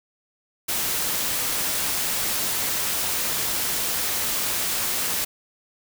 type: noise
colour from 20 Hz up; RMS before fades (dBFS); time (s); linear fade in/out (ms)
white; -25; 0.68-5.25; 10
effects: none